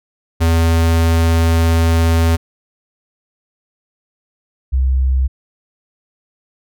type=tone pair in turn; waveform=square / sine; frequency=82.6 / 65.22 Hz; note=E2 / C2; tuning=+4 / -5 cents; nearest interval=major third; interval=409 cents; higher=first; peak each=-11 dBFS; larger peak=neither; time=0.4-2.37 / 4.72-5.28 s; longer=first; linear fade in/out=20 ms; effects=none